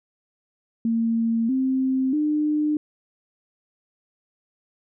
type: tone with pitch steps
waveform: sine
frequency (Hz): 228.4 / 262.4 / 301.4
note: A#3 / C4 / D4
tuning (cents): -35 / +5 / +45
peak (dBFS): -19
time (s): 0.85-2.77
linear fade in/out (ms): 2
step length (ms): 640
effects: none